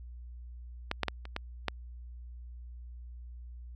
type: clicks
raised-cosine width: 0.3 ms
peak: -14 / -12 / -14 / -28 / -17 / -13 dBFS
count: 6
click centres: 0.914 / 1.033 / 1.083 / 1.254 / 1.364 / 1.683 s
effects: added 60 Hz sine -43 dBFS peak until 3.75 s